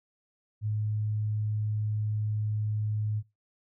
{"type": "tone", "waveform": "sine", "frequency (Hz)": 106.6, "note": "G#2", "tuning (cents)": 46, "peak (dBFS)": -27, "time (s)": [0.61, 3.23], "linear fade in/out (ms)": 50, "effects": ["noise-tail reverb RT60 0.2 s tail -19 dB re dry"]}